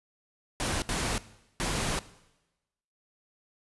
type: noise bursts at uneven times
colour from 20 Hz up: pink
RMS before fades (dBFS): -30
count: 3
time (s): 0.6-0.82 / 0.89-1.18 / 1.6-1.99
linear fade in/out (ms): 0
effects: noise-tail reverb RT60 1.0 s tail -18 dB re dry + resampled to 24000 Hz